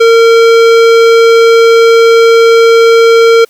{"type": "tone with hard clipping", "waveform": "sine", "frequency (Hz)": 458.6, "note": "A#4", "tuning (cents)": -28, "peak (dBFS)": -3, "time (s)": [0, 3.45], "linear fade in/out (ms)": 10, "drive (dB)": 17, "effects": ["white hiss -46 dBFS RMS until 3.49 s", "MP3 96 kbps"]}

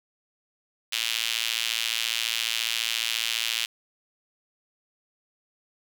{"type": "tone with high-pass filter", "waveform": "sawtooth", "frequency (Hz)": 114.5, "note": "A#2", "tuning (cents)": -31, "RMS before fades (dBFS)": -28, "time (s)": [0.92, 3.66], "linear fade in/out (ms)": 10, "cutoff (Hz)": 3000, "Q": 2.4, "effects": []}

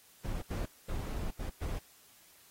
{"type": "noise bursts at uneven times", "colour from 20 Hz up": "brown", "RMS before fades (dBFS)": -36, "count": 5, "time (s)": [[0.24, 0.42], [0.5, 0.66], [0.88, 1.31], [1.39, 1.5], [1.61, 1.79]], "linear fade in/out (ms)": 10, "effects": ["white hiss -61 dBFS RMS until 2.5 s", "AAC 48 kbps"]}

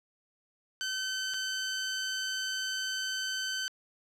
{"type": "tone with dropouts", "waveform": "15% pulse", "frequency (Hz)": 1532, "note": "G6", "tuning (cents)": -40, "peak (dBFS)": -25, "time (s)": [0.81, 3.68], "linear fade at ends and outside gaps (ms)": 0, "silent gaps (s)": [1.338, 1.342], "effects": ["low-pass 10000 Hz 12 dB/octave"]}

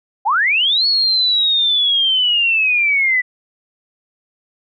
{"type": "linear two-way sweep", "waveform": "sine", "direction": "up then down", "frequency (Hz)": [740, 4400, 1963], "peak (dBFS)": -12, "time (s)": [0.25, 3.22], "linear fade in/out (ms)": 20, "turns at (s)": 0.86, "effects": []}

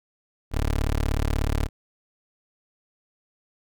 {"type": "tone", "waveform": "20% pulse", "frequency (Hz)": 36.55, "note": "D1", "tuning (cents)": -7, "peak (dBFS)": -17, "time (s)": [0.51, 1.69], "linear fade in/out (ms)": 50, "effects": []}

